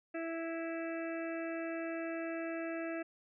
harmonic tone, 329.6 Hz, E4, in tune, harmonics 1 / 2 / 4 / 5 / 6 / 7 / 8, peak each -39 / -41 / -50 / -48 / -51 / -54 / -51 dBFS, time 0.14-3.03 s, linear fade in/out 10 ms, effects none

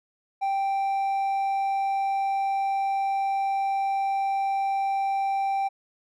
sine tone with hard clipping, 784 Hz, G5, in tune, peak -24 dBFS, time 0.41-5.69 s, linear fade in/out 20 ms, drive 3 dB, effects none

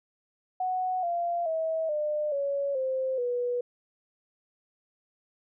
sine tone with pitch steps, 740 / 690.4 / 644.2 / 601.1 / 560.8 / 523.3 / 488.2 Hz, F#5 / F5 / E5 / D5 / C#5 / C5 / B4, 0 / -20 / -40 / +40 / +20 / 0 / -20 cents, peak -26 dBFS, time 0.6-3.61 s, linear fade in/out 5 ms, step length 430 ms, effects none

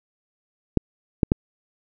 clicks, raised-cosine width 3 ms, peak -3 dBFS, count 3, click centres 0.773 / 1.232 / 1.319 s, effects none

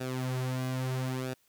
sawtooth tone with flanger, 128.9 Hz, C3, 26 cents flat, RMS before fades -33 dBFS, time 0-1.34 s, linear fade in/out 10 ms, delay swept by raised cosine 0.95 to 5.55 ms, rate 0.76 Hz, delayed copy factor -0.7, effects white hiss -69 dBFS RMS until 1.48 s

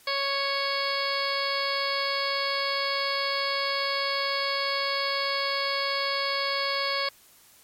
harmonic tone, 554.4 Hz, C#5, in tune, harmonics 1 / 2 / 3 / 4 / 5 / 6 / 7 / 8 / 9, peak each -32 / -31 / -35 / -32 / -41 / -36 / -41 / -31 / -37 dBFS, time 0.07-7.09 s, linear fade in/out 5 ms, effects white hiss -56 dBFS RMS until 7.63 s + MP3 64 kbps

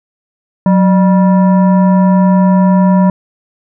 sine tone with frequency modulation, 184.7 Hz, F#3, 3 cents flat, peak -5 dBFS, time 0.66-3.1 s, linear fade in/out 2 ms, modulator 785 Hz, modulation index 0.56, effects none

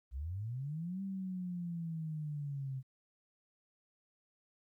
sine linear two-way sweep, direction up then down, 58.27 to 196 to 129.9 Hz, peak -37 dBFS, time 0.11-2.83 s, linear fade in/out 50 ms, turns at 1.02 s, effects 13-bit

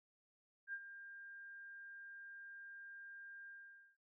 sine tone with ADSR envelope, 1600 Hz, G6, 35 cents sharp, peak -40 dBFS, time 0.67-3.97 s, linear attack 62 ms, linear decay 55 ms, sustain -11 dB, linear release 490 ms, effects none

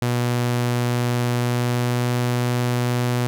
sawtooth tone with pitch glide, 121.5 to 122.42 Hz, B2 to B2, -28 to -15 cents, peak -15 dBFS, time 0.02-3.27 s, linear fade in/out 0 ms, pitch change +13 cents, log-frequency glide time 1.4-2.05 s, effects none

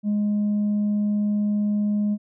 sine tone with tanh clipping, 207.7 Hz, G#3, in tune, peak -20 dBFS, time 0.03-2.18 s, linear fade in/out 50 ms, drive 1 dB, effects none

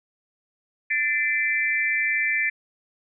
sine tone cluster, 1772 / 2058 / 2341 Hz, A6 / C7 / D7, +12 / -29 / -6 cents, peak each -25 dBFS, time 0.9-2.5 s, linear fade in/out 10 ms, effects none

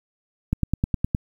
click train, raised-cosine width 5 ms, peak -8 dBFS, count 7, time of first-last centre 0.53-1.149 s, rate 9.7 Hz, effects 8-bit

